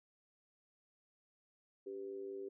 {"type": "tone with amplitude modulation", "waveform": "sine", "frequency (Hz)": 392, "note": "G4", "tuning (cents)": 0, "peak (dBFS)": -39, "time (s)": [1.86, 2.49], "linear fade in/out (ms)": 10, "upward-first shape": "sine", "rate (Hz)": 105, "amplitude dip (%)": 70, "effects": []}